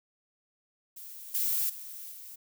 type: noise with level steps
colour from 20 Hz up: violet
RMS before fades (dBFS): -45 / -29 / -43 / -46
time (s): 0.96-2.36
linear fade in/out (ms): 10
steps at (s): 1.34 / 1.69 / 2.11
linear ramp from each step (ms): 10
effects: none